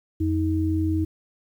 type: tone pair together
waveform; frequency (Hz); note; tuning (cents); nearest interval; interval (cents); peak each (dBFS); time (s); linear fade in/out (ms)
sine; 87.55 / 316.7; F2 / D#4; +5 / +31; octave + minor seventh; 2226; -23; 0.2-1.05; 10
effects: 9-bit